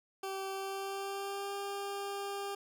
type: tone with pitch glide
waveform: 20% pulse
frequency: 386.9 to 399.4 Hz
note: G4 to G4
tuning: -23 to +32 cents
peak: -32 dBFS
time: 0.23-2.55 s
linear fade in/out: 5 ms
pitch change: +55 cents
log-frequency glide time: 0.5-1.54 s
effects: none